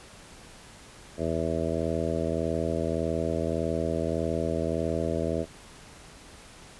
harmonic tone, 81.7 Hz, E2, 15 cents flat, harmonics 1 / 2 / 3 / 4 / 5 / 6 / 7 / 8, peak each -34 / -34 / -34 / -34 / -34 / -34 / -34 / -34 dBFS, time 1.17-5.46 s, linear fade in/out 50 ms, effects pink hiss -49 dBFS RMS until 6.79 s + resampled to 24000 Hz

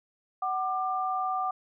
sine tone pair together, 749.3 / 1192 Hz, F#5 / D6, +22 / +25 cents, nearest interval minor sixth, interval 803 cents, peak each -29 / -30 dBFS, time 0.42-1.51 s, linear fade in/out 5 ms, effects none

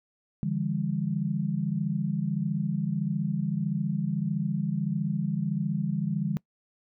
sine tone cluster, 146.8 / 168.4 / 202.4 Hz, D3 / E3 / G#3, 0 / +37 / -44 cents, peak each -30 dBFS, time 0.43-6.37 s, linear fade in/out 0 ms, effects noise-tail reverb RT60 0.1 s tail -23 dB re dry

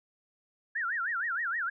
sine tone with vibrato, 1602 Hz, G6, 37 cents sharp, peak -29 dBFS, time 0.75-1.7 s, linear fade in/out 10 ms, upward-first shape sine, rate 6.4 Hz, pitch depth 300 cents each way, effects none

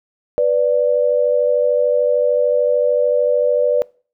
sine tone pair together, 493.9 / 587.3 Hz, B4 / D5, 0 / 0 cents, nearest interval minor third, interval 300 cents, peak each -15 dBFS, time 0.38-3.82 s, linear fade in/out 0 ms, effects noise-tail reverb RT60 0.4 s tail -24 dB re dry

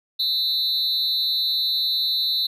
triangle tone with amplitude modulation, 3976 Hz, B7, 11 cents sharp, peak -14 dBFS, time 0.19-2.47 s, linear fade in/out 10 ms, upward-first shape sine, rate 289 Hz, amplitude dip 100%, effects resampled to 32000 Hz

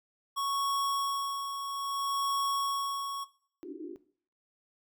square tone with tremolo, 1108.7 Hz, C#6, in tune, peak -28 dBFS, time 0.36-3.25 s, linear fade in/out 20 ms, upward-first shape sine, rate 0.61 Hz, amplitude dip 55%
white band-pass noise, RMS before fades -42 dBFS, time 3.63-3.96 s, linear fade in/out 0 ms, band 280 to 390 Hz, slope 96 dB/octave
effects noise-tail reverb RT60 0.5 s tail -17 dB re dry

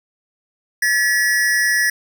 square tone pair together, 1719 / 1927.1 Hz, A6 / B6, -41 / -43 cents, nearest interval major second, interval 198 cents, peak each -18 dBFS, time 0.82-1.9 s, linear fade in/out 5 ms, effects none

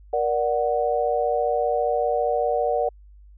sine chord, Bb augmented, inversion none, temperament equal with one note detuned, 472.4 / 587.3 / 740 Hz, Bb4 / D5 / F#5, +23 / 0 / 0 cents, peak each -24 dBFS, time 0.13-2.89 s, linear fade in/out 5 ms, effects added 50 Hz sine -45 dBFS peak until 3.37 s

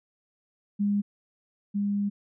sine tone pair in turn, 203.6 / 202.7 Hz, G#3 / G#3, -34 / -42 cents, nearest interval unison, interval 8 cents, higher first, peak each -22 / -24 dBFS, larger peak first, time 0.79-1.02 / 1.74-2.1 s, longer second, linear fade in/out 20 ms, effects none

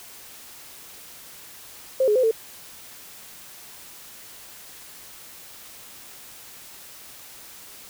sine tone with pitch steps, 525 / 420.4 / 512 / 447.4 Hz, C5 / G#4 / C5 / A4, +6 / +21 / -38 / +29 cents, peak -16 dBFS, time 2-2.312 s, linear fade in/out 5 ms, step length 78 ms, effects white hiss -44 dBFS RMS until 7.89 s

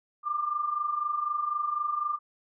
sine tone pair together, 1174.7 / 1198.7 Hz, D6 / D6, 0 / +35 cents, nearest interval unison, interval 35 cents, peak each -33 / -28 dBFS, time 0.23-2.19 s, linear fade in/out 50 ms, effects none

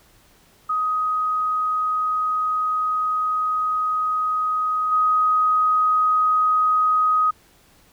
sine tone with level steps, 1255 Hz, D#6, 15 cents sharp, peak -19 / -15 dBFS, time 0.69-7.31 s, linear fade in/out 10 ms, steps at 4.91 s, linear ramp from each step 20 ms, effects pink hiss -55 dBFS RMS until 7.92 s

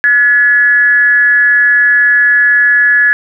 sine tone with frequency modulation, 1701 Hz, G#6, 41 cents sharp, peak -5 dBFS, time 0.04-3.13 s, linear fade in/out 0 ms, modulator 254 Hz, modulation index 0.37, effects none

